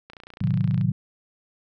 click train, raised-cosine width 0.3 ms, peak -26 dBFS, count 22, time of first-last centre 0.1-0.812 s, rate 29.5 Hz
sine chord, A diminished seventh, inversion none, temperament equal, 110 / 130.81 / 155.56 / 185 Hz, A2 / C3 / Eb3 / Gb3, 0 / 0 / 0 / 0 cents, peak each -25 dBFS, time 0.41-0.92 s, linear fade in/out 5 ms
effects none

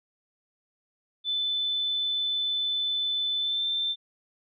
sine tone with pitch glide, 3513 to 3560 Hz, A7 to A7, -3 to +20 cents, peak -25 dBFS, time 1.24-3.96 s, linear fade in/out 50 ms, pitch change +23 cents, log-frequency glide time 3.38-3.65 s, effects none

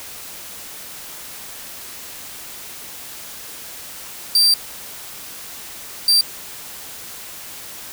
40% pulse tone bursts at uneven times, 4696 Hz, D8, 1 cent flat, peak -10 dBFS, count 2, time 4.35-4.54 / 6.08-6.21 s, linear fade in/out 2 ms, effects white hiss -35 dBFS RMS until 7.92 s

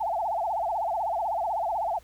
sine tone with vibrato, 770 Hz, G5, 31 cents flat, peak -25 dBFS, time 0-1.99 s, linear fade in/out 10 ms, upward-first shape sine, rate 16 Hz, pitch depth 260 cents each way, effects added 60 Hz sine -55 dBFS peak until 2.03 s + pink hiss -58 dBFS RMS until 2.03 s

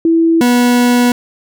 sine / 40% pulse tone pair in turn, 329.6 / 244 Hz, E4 / B3, 0 / -21 cents, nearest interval perfect fourth, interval 521 cents, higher first, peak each -7 dBFS, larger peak neither, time 0.05-0.41 / 0.41-1.12 s, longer second, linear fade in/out 2 ms, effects none

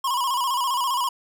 square tone with vibrato, 1025 Hz, C6, 36 cents flat, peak -22 dBFS, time 0.04-1.09 s, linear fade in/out 5 ms, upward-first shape square, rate 15 Hz, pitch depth 83 cents each way, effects none

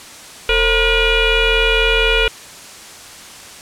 sine tone with frequency modulation, 1431 Hz, F6, 42 cents sharp, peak -11 dBFS, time 0.49-2.28 s, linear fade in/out 2 ms, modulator 491 Hz, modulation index 3.5, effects white hiss -36 dBFS RMS until 3.61 s + low-pass 9000 Hz 12 dB/octave

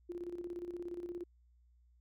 sine tone with tremolo, 349.2 Hz, F4, in tune, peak -38 dBFS, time 0.09-1.24 s, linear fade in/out 10 ms, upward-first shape square, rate 17 Hz, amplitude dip 60%, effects added 60 Hz sine -64 dBFS peak until 2 s

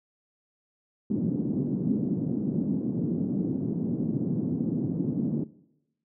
white band-pass noise, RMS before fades -28 dBFS, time 1.1-5.44 s, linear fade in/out 5 ms, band 150 to 270 Hz, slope 24 dB/octave, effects noise-tail reverb RT60 0.9 s tail -20 dB re dry

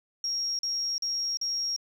sine tone bursts, 5588 Hz, F8, in tune, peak -27 dBFS, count 4, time 0.24-1.763 s, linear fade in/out 2 ms, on 350 ms, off 41 ms, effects 9-bit

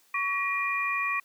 sine tone cluster, 1126 / 1904 / 2419 Hz, C#6 / A#6 / D#7, +27 / +36 / -49 cents, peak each -30 / -32 / -29 dBFS, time 0.14-1.2 s, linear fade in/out 5 ms, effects white hiss -63 dBFS RMS until 1.24 s + high-pass 200 Hz 12 dB/octave

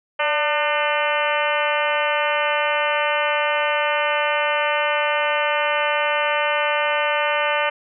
harmonic tone with a mistuned harmonic, 300.2 Hz, D4, 38 cents sharp, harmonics 2 / 3 / 4 / 5 / 6 / 7 / 8 / 9 / 10, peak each -23 / -25 / -26 / -27 / -28 / -28 / -29 / -30 / -30 dBFS, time 0.19-7.7 s, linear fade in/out 10 ms, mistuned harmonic 2, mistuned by -47 cents, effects none

